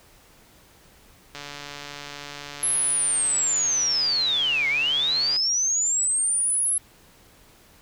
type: click train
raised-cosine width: 0.2 ms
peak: -19 dBFS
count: 579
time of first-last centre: 1.35-5.364 s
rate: 144 Hz
type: linear two-way sweep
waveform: sine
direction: down then up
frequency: 11070 to 2093 to 11070 Hz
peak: -20 dBFS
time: 2.63-6.78 s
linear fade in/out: 2 ms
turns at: 4.68 s
effects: pink hiss -54 dBFS RMS until 7.81 s